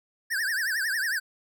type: tone with vibrato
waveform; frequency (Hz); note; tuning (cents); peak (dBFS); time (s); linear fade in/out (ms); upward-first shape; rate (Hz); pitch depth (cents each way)
square; 1688; G#6; +28; -26; 0.3-1.2; 20; triangle; 11; 220
effects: none